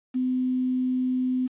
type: tone with quantisation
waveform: sine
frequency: 254.8 Hz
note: C4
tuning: 46 cents flat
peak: -22 dBFS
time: 0.14-1.48 s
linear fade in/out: 20 ms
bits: 8
effects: resampled to 8000 Hz